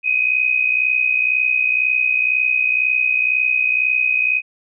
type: tone pair together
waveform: sine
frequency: 2471 / 2533 Hz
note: D#7 / D#7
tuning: -13 / +30 cents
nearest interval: unison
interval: 43 cents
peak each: -19 / -16 dBFS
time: 0.03-4.42 s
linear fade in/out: 50 ms
effects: none